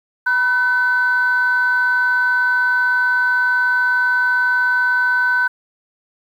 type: tone pair together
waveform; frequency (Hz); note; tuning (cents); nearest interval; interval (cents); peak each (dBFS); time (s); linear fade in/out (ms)
sine; 975.2 / 1514; B5 / F#6; -22 / +39; minor sixth; 761; -21 / -13; 0.26-5.48; 10
effects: tanh soft clip ceiling -8 dBFS + 8-bit